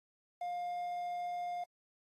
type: tone with quantisation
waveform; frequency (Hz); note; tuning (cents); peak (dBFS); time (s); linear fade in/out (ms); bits
triangle; 707; F5; +21; -34; 0.41-1.64; 5; 10
effects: AAC 32 kbps